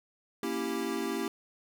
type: chord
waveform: square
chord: A# diminished seventh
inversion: none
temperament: equal with one note detuned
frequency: 234 / 277.2 / 329.6 / 392 Hz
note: A#3 / C#4 / E4 / G4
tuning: +7 / 0 / 0 / 0 cents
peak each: -38 / -38 / -37 / -36 dBFS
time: 0.43-1.28 s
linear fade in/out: 2 ms
effects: none